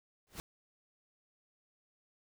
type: noise with exponential growth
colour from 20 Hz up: pink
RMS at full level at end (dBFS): -39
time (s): 0.27-0.4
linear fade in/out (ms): 0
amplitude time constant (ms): 27
effects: none